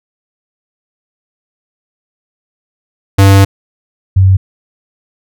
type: tone pair in turn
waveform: square / sine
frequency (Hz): 98 / 95.05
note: G2 / F#2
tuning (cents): 0 / +47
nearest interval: minor second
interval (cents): 53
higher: first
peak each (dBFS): -3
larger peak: neither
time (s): 3.18-3.45 / 4.16-4.37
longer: first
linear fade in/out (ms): 10
effects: none